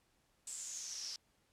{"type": "noise with band-pass filter sweep", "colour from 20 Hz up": "pink", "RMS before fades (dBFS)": -45, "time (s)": [0.47, 1.16], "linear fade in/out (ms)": 2, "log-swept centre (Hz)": [7900, 5100], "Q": 7.5, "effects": ["pink hiss -75 dBFS RMS until 1.52 s", "low-pass 12000 Hz 12 dB/octave"]}